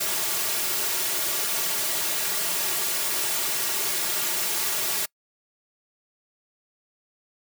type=noise with comb filter; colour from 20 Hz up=white; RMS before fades=-26 dBFS; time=0-5.06 s; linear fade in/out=10 ms; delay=3.9 ms; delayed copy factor=-0.9; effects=noise-tail reverb RT60 0.1 s tail -26 dB re dry + high-pass 200 Hz 12 dB/octave